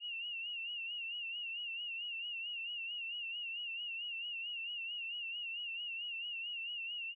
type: tone with vibrato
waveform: sine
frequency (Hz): 2794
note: F7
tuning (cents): 0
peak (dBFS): -39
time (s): 0-7.15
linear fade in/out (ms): 50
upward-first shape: sine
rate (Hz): 4.5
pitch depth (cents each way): 75
effects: none